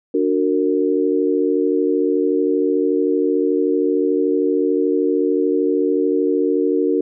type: chord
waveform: sine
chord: D augmented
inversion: none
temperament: just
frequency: 293.7 / 367.1 / 458.9 Hz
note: D4 / F#4 / A#4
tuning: 0 / -14 / -27 cents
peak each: -19 dBFS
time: 0.14-7.01 s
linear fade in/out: 5 ms
effects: none